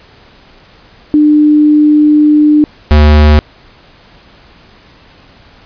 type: tone pair in turn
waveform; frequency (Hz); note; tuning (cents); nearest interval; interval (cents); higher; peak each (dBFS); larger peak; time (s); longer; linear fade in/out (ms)
sine / square; 300 / 75.18; D4 / D2; +37 / +41; 2 octaves; 2396; first; -3; neither; 1.14-2.64 / 2.91-3.39; first; 0
effects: pink hiss -41 dBFS RMS until 5.65 s + resampled to 11025 Hz